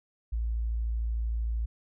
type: tone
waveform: sine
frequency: 56.6 Hz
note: A1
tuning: 50 cents sharp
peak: -27 dBFS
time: 0.32-1.66 s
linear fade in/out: 10 ms
effects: none